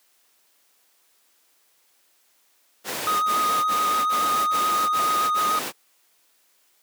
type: noise bursts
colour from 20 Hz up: pink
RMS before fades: -28 dBFS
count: 7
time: 2.84-5.726 s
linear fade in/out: 50 ms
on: 390 ms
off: 26 ms
type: tone with vibrato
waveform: triangle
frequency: 1244.5 Hz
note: D#6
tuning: in tune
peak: -18 dBFS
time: 3.07-5.59 s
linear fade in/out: 2 ms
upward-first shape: square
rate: 7 Hz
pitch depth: 14 cents each way
effects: white hiss -63 dBFS RMS until 6.82 s + high-pass 300 Hz 12 dB/octave